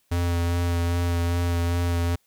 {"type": "tone with vibrato", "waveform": "square", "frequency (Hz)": 86.3, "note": "F2", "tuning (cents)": -20, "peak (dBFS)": -22, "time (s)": [0.11, 2.16], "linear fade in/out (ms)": 10, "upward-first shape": "sine", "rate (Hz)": 2.5, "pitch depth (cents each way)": 15, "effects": ["white hiss -67 dBFS RMS until 2.26 s"]}